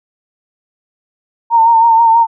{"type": "tone with vibrato", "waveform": "sine", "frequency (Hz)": 915, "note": "A#5", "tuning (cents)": -32, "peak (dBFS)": -5, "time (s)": [1.5, 2.27], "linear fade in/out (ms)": 50, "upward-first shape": "sine", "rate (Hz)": 6.2, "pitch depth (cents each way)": 39, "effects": []}